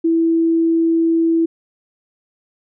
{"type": "tone", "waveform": "sine", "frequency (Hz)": 329.6, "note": "E4", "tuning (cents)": 0, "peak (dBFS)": -12, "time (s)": [0.04, 1.46], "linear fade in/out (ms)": 10, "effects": []}